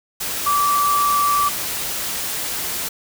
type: tone in noise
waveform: sine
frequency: 1160 Hz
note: D6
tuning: 22 cents flat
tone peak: -15 dBFS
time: 0.46-1.49 s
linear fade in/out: 10 ms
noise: white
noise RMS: -25 dBFS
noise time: 0.2-2.89 s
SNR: +7 dB
effects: none